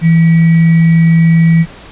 sine tone with sample-and-hold, 164.81 Hz, E3, in tune, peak -4 dBFS, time 0.01-1.66 s, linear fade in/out 50 ms, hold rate 2100 Hz, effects pink hiss -34 dBFS RMS until 1.91 s + resampled to 8000 Hz

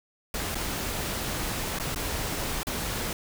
pink noise with dropouts, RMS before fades -31 dBFS, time 0.34-3.13 s, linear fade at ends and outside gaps 2 ms, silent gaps 0.547-0.553 / 1.788-1.798 / 1.947-1.959 / 2.632-2.669 s, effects none

